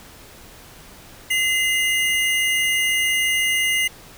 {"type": "tone pair together", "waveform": "square", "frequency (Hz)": [2058, 2852], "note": ["C7", "F7"], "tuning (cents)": [-29, 36], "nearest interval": "tritone", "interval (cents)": 565, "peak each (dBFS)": [-20, -23], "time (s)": [1.3, 3.88], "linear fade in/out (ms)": 10, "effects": ["pink hiss -44 dBFS RMS until 4.17 s"]}